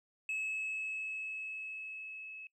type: tone with level ramp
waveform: sine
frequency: 2587 Hz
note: E7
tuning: 33 cents flat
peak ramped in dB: -31 to -45 dBFS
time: 0.29-2.47 s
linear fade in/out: 2 ms
effects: noise-tail reverb RT60 0.1 s tail -22 dB re dry + tanh soft clip ceiling -33 dBFS